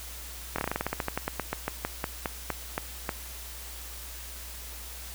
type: slowing click train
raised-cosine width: 0.5 ms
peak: -13 dBFS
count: 23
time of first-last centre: 0.56-3.092 s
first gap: 24 ms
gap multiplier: 1.13
effects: added 60 Hz sine -43 dBFS peak until 5.14 s + white hiss -43 dBFS RMS until 5.14 s